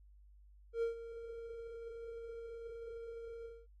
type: tone with ADSR envelope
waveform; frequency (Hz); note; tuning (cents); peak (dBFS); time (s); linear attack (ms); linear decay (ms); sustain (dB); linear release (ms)
triangle; 461.7; A#4; -17; -29; 0.73-3.67; 93; 120; -14; 250
effects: added 50 Hz sine -58 dBFS peak until 3.8 s + AAC 32 kbps